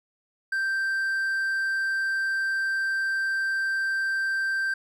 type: tone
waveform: triangle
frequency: 1568 Hz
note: G6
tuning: in tune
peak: -22 dBFS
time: 0.52-4.74 s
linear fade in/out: 5 ms
effects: none